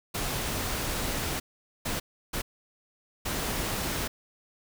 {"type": "noise bursts at uneven times", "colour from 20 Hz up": "pink", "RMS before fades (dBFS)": -31, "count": 4, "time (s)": [[0.14, 1.4], [1.85, 2], [2.33, 2.42], [3.25, 4.08]], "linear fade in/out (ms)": 10, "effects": []}